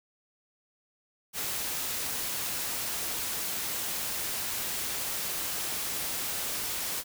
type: noise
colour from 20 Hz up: white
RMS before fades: -33 dBFS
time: 1.33-7.04 s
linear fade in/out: 50 ms
effects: none